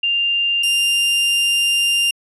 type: tone pair in turn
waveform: sine / 40% pulse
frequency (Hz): 2794 / 2794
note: F7 / F7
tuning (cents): 0 / 0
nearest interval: unison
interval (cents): 0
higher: neither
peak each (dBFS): -15 / -13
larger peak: second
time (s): 0.03-0.63 / 0.63-2.11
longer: second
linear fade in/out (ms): 5
effects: resampled to 24000 Hz